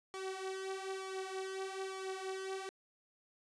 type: tone with flanger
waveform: sawtooth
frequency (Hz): 381.9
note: G4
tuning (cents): -45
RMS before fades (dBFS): -42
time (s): 0.14-2.69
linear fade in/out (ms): 0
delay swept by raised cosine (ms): 1.7 to 5.9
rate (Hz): 1.1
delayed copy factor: +0.7
effects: resampled to 22050 Hz